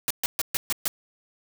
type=noise bursts; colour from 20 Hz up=white; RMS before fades=-25 dBFS; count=6; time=0.08-0.88 s; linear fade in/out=0 ms; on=25 ms; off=130 ms; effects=none